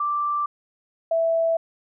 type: tone pair in turn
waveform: sine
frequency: 1174.7 / 659.3 Hz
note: D6 / E5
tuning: 0 / 0 cents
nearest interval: minor seventh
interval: 1000 cents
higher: first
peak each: -21 / -18 dBFS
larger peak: second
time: 0-0.46 / 1.11-1.57 s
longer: neither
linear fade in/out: 5 ms
effects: none